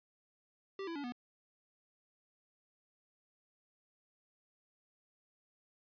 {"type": "tone with pitch steps", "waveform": "square", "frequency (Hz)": [390.1, 333.8, 285.6, 244.3], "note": ["G4", "E4", "D4", "B3"], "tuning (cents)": [-8, 22, -48, -19], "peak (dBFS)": -40, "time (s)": [0.79, 1.122], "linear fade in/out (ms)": 2, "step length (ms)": 83, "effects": ["resampled to 11025 Hz"]}